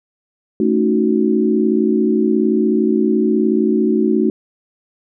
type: chord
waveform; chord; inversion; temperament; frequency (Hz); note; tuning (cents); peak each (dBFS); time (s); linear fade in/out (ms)
sine; D# half-diminished seventh; second; equal; 220 / 277.2 / 311.1 / 370; A3 / C#4 / D#4 / F#4; 0 / 0 / 0 / 0; -16 / -22 / -18 / -17; 0.6-4.3; 2
effects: none